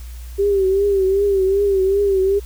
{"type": "tone with vibrato", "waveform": "sine", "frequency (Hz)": 392, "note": "G4", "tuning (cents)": 0, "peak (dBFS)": -13, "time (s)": [0.38, 2.4], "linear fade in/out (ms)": 20, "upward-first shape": "triangle", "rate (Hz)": 2.6, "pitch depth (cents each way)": 77, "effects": ["added 60 Hz sine -30 dBFS peak until 2.45 s", "white hiss -46 dBFS RMS until 2.45 s"]}